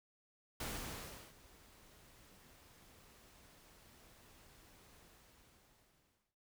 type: noise with ADSR envelope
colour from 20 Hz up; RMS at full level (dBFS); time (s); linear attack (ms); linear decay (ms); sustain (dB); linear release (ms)
pink; -42; 0.6-6.36; 5; 720; -21; 1400
effects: noise-tail reverb RT60 0.3 s tail -22 dB re dry